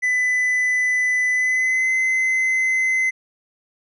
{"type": "tone with pitch glide", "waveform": "triangle", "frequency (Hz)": [2000, 2050], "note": ["B6", "C7"], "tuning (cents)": [21, -36], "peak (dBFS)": -15, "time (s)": [0.02, 3.11], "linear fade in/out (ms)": 20, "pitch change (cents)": 43, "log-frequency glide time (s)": [1.32, 1.91], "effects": ["resampled to 24000 Hz"]}